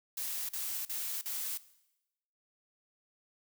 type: noise bursts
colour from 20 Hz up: blue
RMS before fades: -37 dBFS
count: 4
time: 0.17-1.576 s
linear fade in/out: 5 ms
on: 320 ms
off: 42 ms
effects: noise-tail reverb RT60 0.9 s tail -18 dB re dry